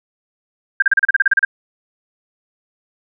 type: tone bursts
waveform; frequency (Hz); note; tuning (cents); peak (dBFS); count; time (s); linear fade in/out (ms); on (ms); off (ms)
sine; 1593; G6; +27; -8; 12; 0.8-1.45; 5; 23; 34
effects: none